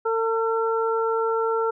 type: harmonic tone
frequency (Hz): 451.6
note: A4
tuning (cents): +45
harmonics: 1 / 2 / 3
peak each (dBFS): -22 / -28 / -27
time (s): 0.05-1.71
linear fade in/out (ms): 10
effects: none